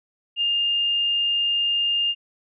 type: tone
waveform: sine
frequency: 2815 Hz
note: F7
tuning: 13 cents sharp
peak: -19 dBFS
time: 0.36-2.15 s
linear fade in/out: 50 ms
effects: none